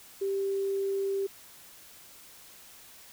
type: tone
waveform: sine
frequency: 392 Hz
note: G4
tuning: in tune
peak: -27 dBFS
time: 0.21-1.27 s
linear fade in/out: 10 ms
effects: white hiss -52 dBFS RMS until 3.12 s